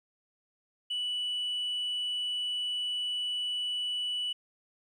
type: tone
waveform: sine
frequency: 2960 Hz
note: F#7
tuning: in tune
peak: -28 dBFS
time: 0.9-4.33 s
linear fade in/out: 10 ms
effects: tanh soft clip ceiling -28 dBFS + 11-bit